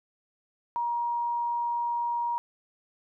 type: tone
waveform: sine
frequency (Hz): 948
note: A#5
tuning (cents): +29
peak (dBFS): -26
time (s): 0.76-2.38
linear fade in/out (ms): 0
effects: none